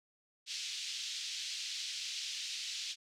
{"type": "band-pass noise", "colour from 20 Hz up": "pink", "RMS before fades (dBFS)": -41, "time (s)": [0.46, 2.96], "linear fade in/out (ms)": 50, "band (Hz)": [2900, 6200], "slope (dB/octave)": 24, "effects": []}